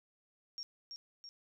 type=tone with echo; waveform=sine; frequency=5560 Hz; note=F8; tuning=9 cents flat; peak=-40 dBFS; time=0.58-0.63 s; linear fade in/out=0 ms; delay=330 ms; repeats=2; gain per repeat=-4 dB; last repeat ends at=1.29 s; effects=none